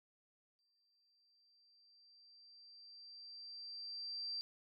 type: tone with exponential growth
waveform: sine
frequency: 4699 Hz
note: D8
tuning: in tune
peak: -39 dBFS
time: 0.59-4.41 s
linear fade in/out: 0 ms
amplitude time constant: 830 ms
effects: none